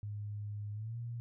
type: tone with pitch glide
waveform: sine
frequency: 103.83 to 117.9 Hz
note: G#2 to A#2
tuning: 0 to +20 cents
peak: -38 dBFS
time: 0.03-1.2 s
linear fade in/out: 0 ms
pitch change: +220 cents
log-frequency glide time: 0.73-0.98 s
effects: none